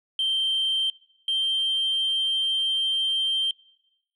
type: tone pair in turn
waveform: sine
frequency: 3136 / 3147 Hz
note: G7 / G7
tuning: 0 / +6 cents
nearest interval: unison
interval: 6 cents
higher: second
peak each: -20 dBFS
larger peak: neither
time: 0.19-0.9 / 1.28-3.51 s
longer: second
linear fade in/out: 2 ms
effects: noise-tail reverb RT60 1.0 s tail -23 dB re dry + tanh soft clip ceiling -19 dBFS